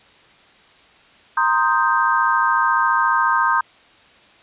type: chord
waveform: sine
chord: C minor seventh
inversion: third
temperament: equal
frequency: 932.3 / 1046.5 / 1244.5 / 1568 Hz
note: Bb5 / C6 / Eb6 / G6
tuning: 0 / 0 / 0 / 0 cents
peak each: -20 dBFS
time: 1.37-3.61 s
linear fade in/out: 5 ms
effects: white hiss -50 dBFS RMS until 4.42 s + resampled to 8000 Hz